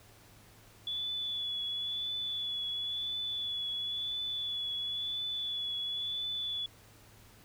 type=tone with vibrato; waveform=sine; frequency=3435 Hz; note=A7; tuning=42 cents flat; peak=-33 dBFS; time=0.87-6.66 s; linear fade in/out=2 ms; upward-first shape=triangle; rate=0.97 Hz; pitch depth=31 cents each way; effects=added 106 Hz sine -61 dBFS peak until 7.44 s + pink hiss -59 dBFS RMS until 7.44 s